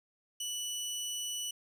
20% pulse tone, 2960 Hz, F#7, in tune, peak -30 dBFS, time 0.4-1.51 s, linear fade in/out 5 ms, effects none

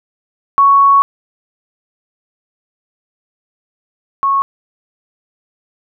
sine tone pair in turn, 1112 / 1100.5 Hz, C#6 / C#6, +5 / -13 cents, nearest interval unison, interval 18 cents, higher first, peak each -5 / -10 dBFS, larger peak first, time 0.58-1.02 / 4.23-4.42 s, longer first, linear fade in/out 0 ms, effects none

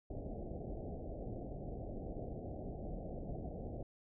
pink low-pass noise, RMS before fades -44 dBFS, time 0.1-3.83 s, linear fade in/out 5 ms, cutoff 750 Hz, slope 96 dB/octave, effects none

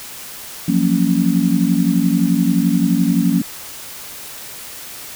sine chord, Gb major seventh, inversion third, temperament just, 173.43 / 185 / 231.2 / 277.5 Hz, F3 / Gb3 / Bb3 / Db4, -12 / 0 / -14 / +2 cents, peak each -18 dBFS, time 0.68-3.42 s, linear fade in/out 5 ms, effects white hiss -33 dBFS RMS until 5.15 s

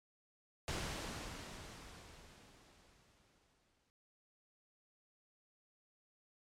pink noise with exponential decay, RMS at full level -39 dBFS, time 0.68-3.9 s, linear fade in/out 0 ms, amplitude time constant 700 ms, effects low-pass 8000 Hz 12 dB/octave + MP3 96 kbps

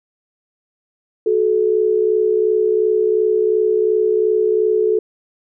sine tone pair together, 370 / 432.8 Hz, F#4 / A4, 0 / -29 cents, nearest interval minor third, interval 271 cents, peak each -18 / -14 dBFS, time 1.26-4.99 s, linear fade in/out 5 ms, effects none

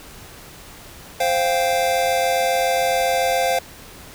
square chord, C suspended fourth, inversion none, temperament just, 523.3 / 697.7 / 784.9 Hz, C5 / F5 / G5, 0 / -2 / +2 cents, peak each -22 / -21 / -25 dBFS, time 1.2-3.59 s, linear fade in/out 5 ms, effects pink hiss -41 dBFS RMS until 4.14 s

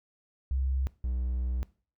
sine / triangle tone pair in turn, 66.1 / 62.27 Hz, C2 / B1, +18 / +15 cents, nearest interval minor second, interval 103 cents, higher first, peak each -26 dBFS, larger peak neither, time 0.51-0.87 / 1.04-1.63 s, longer second, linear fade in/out 0 ms, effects noise-tail reverb RT60 0.4 s tail -20 dB re dry

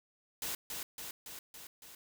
white noise with echo, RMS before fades -38 dBFS, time 0.42-0.55 s, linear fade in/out 2 ms, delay 280 ms, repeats 5, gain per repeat -3 dB, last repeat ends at 1.95 s, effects none

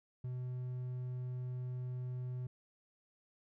triangle tone, 125.7 Hz, B2, 31 cents sharp, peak -36 dBFS, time 0.24-2.47 s, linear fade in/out 5 ms, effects none

